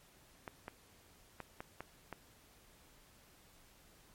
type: clicks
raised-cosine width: 0.5 ms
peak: -28 dBFS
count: 6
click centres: 0.478 / 0.681 / 1.403 / 1.605 / 1.806 / 2.127 s
effects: pink hiss -64 dBFS RMS until 4.14 s + MP3 64 kbps